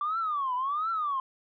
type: tone with vibrato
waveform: sine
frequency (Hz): 1157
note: D6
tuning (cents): -26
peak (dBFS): -26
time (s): 0.01-1.2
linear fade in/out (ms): 2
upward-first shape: triangle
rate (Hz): 1.4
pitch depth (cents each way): 290
effects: tanh soft clip ceiling -22 dBFS